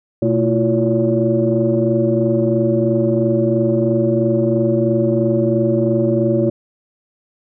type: tone cluster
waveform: sine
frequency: 124.2 / 224.2 / 333.4 / 356.4 / 567 Hz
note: B2 / A3 / E4 / F4 / C#5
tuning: +10 / +33 / +20 / +35 / +39 cents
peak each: -19 dBFS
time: 0.22-6.5 s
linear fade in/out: 5 ms
effects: tanh soft clip ceiling -3 dBFS